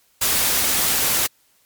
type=noise; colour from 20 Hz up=white; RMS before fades=-19 dBFS; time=0.21-1.27 s; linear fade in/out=10 ms; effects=white hiss -60 dBFS RMS until 1.65 s + MP3 96 kbps